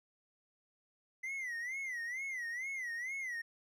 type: tone with vibrato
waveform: triangle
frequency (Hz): 2009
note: B6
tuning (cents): +29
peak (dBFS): -36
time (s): 1.23-3.42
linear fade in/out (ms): 10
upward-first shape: sine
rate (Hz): 2.2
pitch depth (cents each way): 150
effects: none